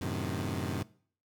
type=chord; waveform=20% pulse; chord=F# diminished seventh; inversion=none; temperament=equal; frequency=92.5 / 110 / 130.81 / 155.56 Hz; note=F#2 / A2 / C3 / Eb3; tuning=0 / 0 / 0 / 0 cents; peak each=-31 / -34 / -33 / -35 dBFS; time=0.01-0.83 s; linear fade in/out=5 ms; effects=noise-tail reverb RT60 0.5 s tail -21 dB re dry